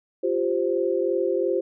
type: chord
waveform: sine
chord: F suspended second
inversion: none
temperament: equal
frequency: 349.2 / 392 / 523.3 Hz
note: F4 / G4 / C5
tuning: 0 / 0 / 0 cents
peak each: -25 dBFS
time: 0.23-1.61 s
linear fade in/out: 10 ms
effects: none